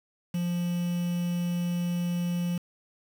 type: tone with quantisation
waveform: triangle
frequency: 174.61 Hz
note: F3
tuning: in tune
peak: -24 dBFS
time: 0.34-2.58 s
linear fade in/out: 5 ms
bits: 7
effects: none